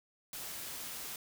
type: noise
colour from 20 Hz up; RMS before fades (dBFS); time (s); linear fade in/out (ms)
white; -43; 0.33-1.16; 2
effects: none

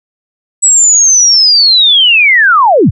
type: linear sweep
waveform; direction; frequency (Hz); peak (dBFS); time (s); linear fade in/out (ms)
sine; down; 7902 to 58.27; -3; 0.62-2.91; 20
effects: none

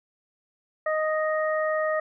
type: harmonic tone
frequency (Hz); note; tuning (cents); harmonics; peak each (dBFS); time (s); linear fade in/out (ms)
622.3; D#5; 0; 1 / 2 / 3; -24 / -30 / -31; 0.86-2; 5
effects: none

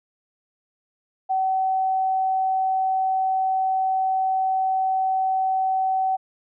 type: tone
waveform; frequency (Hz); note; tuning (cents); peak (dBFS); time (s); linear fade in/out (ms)
sine; 760; F#5; +46; -19; 1.29-6.17; 20
effects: none

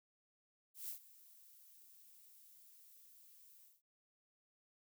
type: noise with ADSR envelope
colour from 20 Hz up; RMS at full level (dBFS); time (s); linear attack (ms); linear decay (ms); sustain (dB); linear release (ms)
violet; -44; 0.74-3.82; 150; 98; -19; 190
effects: none

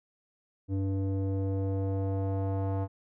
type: tone with low-pass filter sweep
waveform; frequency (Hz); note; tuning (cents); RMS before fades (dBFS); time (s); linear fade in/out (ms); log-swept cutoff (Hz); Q
square; 97; G2; -18; -30; 0.68-2.88; 50; 350 to 810; 1.9
effects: none

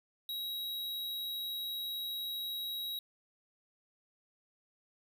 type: tone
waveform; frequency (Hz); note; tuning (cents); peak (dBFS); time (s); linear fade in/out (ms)
square; 3841; B7; -49; -37; 0.29-2.99; 2
effects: none

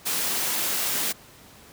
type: high-pass noise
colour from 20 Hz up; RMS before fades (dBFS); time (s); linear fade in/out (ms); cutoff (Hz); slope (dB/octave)
white; -26; 0.05-1.13; 20; 140; 48
effects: pink hiss -49 dBFS RMS until 1.72 s + high-pass 60 Hz 12 dB/octave

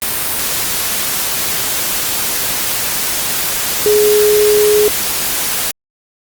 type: tone in noise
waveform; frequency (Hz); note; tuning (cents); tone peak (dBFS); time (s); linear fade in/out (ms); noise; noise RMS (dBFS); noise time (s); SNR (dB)
sine; 420; G#4; +19; -8; 3.86-4.88; 0; white; -17; 0.02-5.71; +6
effects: Opus 32 kbps

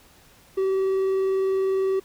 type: tone with vibrato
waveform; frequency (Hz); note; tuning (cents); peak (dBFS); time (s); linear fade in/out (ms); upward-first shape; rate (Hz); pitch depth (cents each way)
triangle; 383.6; G4; -37; -18; 0.57-2; 10; sine; 20; 13
effects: pink hiss -54 dBFS RMS until 2.04 s

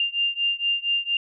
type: beating tone pair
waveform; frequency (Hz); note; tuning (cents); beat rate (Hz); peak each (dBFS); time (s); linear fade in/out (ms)
sine; 2794 / 2798.3; F7 / F7; 0 / +3; 4.3; -24 / -25; 0-1.17; 2
effects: none

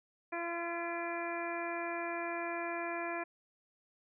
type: harmonic tone with a mistuned harmonic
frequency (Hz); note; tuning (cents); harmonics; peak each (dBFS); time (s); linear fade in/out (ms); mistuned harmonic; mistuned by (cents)
340.9; F4; -42; 1 / 2 / 3 / 4 / 5 / 6 / 7; -41 / -40 / -43 / -47 / -44 / -49 / -44; 0.32-3.24; 10; 6; -22
effects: none

